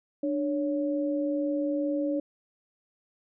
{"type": "tone pair together", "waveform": "sine", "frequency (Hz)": [296.3, 559.3], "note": ["D4", "C#5"], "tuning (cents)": [15, 15], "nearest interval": "major seventh", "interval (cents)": 1100, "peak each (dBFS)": [-27, -30], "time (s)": [0.23, 2.2], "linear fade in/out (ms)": 5, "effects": []}